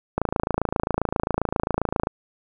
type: click train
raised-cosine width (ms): 1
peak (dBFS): -7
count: 53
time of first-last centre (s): 0.18-2.071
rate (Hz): 27.5
effects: none